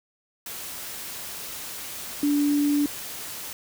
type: tone in noise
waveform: sine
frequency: 289.9 Hz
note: D4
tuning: 22 cents flat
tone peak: -19 dBFS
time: 2.23-2.86 s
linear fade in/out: 2 ms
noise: white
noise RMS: -36 dBFS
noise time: 0.46-3.53 s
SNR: +14 dB
effects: none